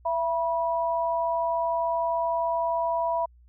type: tone pair together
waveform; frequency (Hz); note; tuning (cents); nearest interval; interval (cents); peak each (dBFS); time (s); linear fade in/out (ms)
sine; 670 / 973.4; E5 / B5; +28 / -25; tritone; 647; -26; 0.05-3.26; 10
effects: added 60 Hz sine -52 dBFS peak until 3.48 s